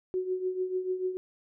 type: tone with tremolo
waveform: sine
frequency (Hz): 370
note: F#4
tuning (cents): 0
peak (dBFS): -25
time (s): 0.14-1.17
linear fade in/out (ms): 0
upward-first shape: triangle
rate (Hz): 6.8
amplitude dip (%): 75
effects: none